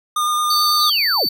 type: tone with vibrato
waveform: square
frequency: 1214 Hz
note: D#6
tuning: 43 cents flat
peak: -17 dBFS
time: 0.16-0.9 s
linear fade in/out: 5 ms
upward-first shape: sine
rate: 9 Hz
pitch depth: 12 cents each way
type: tone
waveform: square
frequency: 4538 Hz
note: C#8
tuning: 40 cents sharp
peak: -17 dBFS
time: 0.5-1.29 s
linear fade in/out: 5 ms
type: linear sweep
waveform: sine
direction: down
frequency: 4349 to 43 Hz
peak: -19 dBFS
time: 0.78-1.28 s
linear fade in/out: 50 ms
effects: none